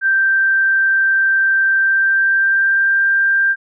sine tone with pitch glide, 1568 to 1585.3 Hz, G6 to G6, 0 to +19 cents, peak -11 dBFS, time 0.01-3.56 s, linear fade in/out 50 ms, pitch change +19 cents, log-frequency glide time 1.78-3.03 s, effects none

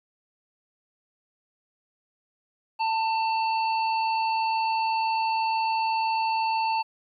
harmonic tone, 893 Hz, A5, 25 cents sharp, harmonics 1 / 3 / 5, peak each -23 / -33 / -37 dBFS, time 2.79-6.83 s, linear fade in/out 20 ms, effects 11-bit

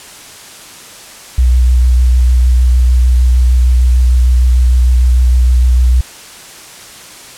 sine tone with vibrato, 62.1 Hz, B1, 10 cents sharp, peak -5 dBFS, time 1.38-6.01 s, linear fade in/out 5 ms, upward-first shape sine, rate 6.6 Hz, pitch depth 20 cents each way, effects white hiss -33 dBFS RMS until 7.37 s + low-pass 10000 Hz 12 dB/octave

